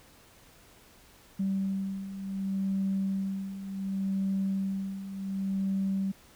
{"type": "beating tone pair", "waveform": "sine", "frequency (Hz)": [193.3, 193.98], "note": ["G3", "G3"], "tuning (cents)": [-24, -18], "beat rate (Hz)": 0.68, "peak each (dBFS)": [-34, -29], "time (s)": [1.39, 6.12], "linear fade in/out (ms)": 10, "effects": ["tanh soft clip ceiling -21 dBFS", "pink hiss -57 dBFS RMS until 6.35 s"]}